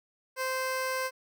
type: tone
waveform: 15% pulse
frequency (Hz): 520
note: C5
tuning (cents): -11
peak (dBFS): -23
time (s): 0.36-1.11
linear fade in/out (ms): 50
effects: none